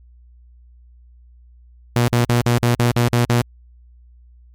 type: tone bursts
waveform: sawtooth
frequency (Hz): 120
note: B2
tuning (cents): -49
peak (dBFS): -9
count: 9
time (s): 1.96-3.416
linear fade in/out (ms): 0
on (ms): 120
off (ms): 47
effects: added 60 Hz sine -44 dBFS peak until 4.54 s + MP3 96 kbps